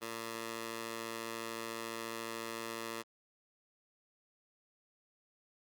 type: tone with high-pass filter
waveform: 15% pulse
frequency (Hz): 114.1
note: A#2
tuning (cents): -37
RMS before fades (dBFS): -42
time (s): 0.01-3.03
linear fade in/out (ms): 20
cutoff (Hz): 450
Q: 0.51
effects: Opus 32 kbps

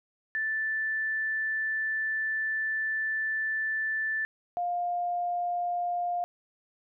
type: tone pair in turn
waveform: sine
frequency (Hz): 1760 / 704.7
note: A6 / F5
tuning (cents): 0 / +15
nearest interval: octave + major third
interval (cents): 1585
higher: first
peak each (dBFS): -27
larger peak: neither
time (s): 0.35-4.25 / 4.57-6.24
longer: first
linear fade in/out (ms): 0
effects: none

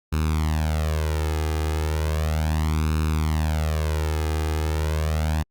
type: tone with flanger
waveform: sawtooth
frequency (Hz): 77.78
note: D#2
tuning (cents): 0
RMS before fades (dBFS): -23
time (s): 0.12-5.43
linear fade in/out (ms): 10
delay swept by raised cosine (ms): 0.76 to 2.46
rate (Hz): 0.35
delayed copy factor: +0.8
effects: Opus 48 kbps

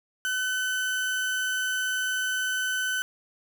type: tone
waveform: 35% pulse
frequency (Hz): 1513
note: F#6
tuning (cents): +38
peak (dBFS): -24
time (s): 0.25-3.02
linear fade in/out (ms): 0
effects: none

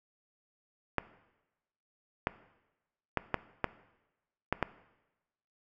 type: clicks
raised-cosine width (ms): 0.5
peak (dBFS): -12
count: 7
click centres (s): 0.983 / 2.271 / 3.173 / 3.343 / 3.643 / 4.526 / 4.627
effects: noise-tail reverb RT60 1.0 s tail -17 dB re dry

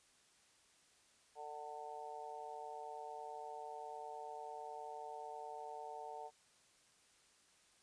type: harmonic tone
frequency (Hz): 149.3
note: D3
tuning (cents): +29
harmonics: 3 / 4 / 5 / 6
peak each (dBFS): -53 / -55 / -49 / -51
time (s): 1.35-6.31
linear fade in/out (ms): 50
effects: white hiss -70 dBFS RMS until 7.82 s + resampled to 22050 Hz

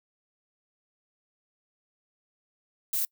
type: noise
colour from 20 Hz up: violet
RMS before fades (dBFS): -28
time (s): 2.93-3.05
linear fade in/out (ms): 2
effects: noise-tail reverb RT60 0.1 s tail -26 dB re dry

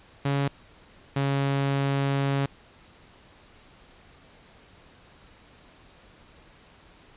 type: tone pair in turn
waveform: sawtooth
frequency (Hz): 140 / 138.47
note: C#3 / C#3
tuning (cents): +18 / -2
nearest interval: unison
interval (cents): 20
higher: first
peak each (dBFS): -19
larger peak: neither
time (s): 0.25-0.48 / 1.16-2.46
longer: second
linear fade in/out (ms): 5
effects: pink hiss -54 dBFS RMS until 7.16 s + resampled to 8000 Hz

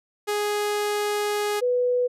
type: tone pair in turn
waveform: sawtooth / sine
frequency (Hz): 415.3 / 493.9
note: G#4 / B4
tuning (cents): 0 / 0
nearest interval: minor third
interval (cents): 300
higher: second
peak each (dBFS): -19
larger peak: neither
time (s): 0.27-1.61 / 1.61-2.08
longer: first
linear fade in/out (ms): 20
effects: resampled to 32000 Hz

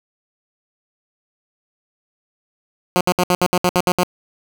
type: tone bursts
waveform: 10% pulse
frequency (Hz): 179.5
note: F3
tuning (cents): +48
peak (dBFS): -5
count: 10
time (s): 2.96-4.034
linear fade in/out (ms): 0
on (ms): 48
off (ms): 66
effects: none

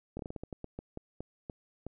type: slowing click train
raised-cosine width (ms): 2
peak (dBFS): -26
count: 14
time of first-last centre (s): 0.17-1.866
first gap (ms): 23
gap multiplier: 1.26
effects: none

